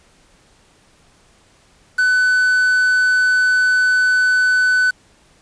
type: tone with quantisation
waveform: triangle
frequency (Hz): 1500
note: F#6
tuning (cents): +23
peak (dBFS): -10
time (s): 1.98-4.91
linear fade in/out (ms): 10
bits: 5
effects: pink hiss -53 dBFS RMS until 5.41 s + resampled to 22050 Hz